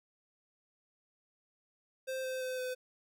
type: tone with pitch steps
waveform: square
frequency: 523.3 / 517.9 / 512.5 / 507.2 Hz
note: C5 / C5 / C5 / B4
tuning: 0 / -18 / -36 / +46 cents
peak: -36 dBFS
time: 2.07-2.75 s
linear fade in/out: 20 ms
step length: 170 ms
effects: none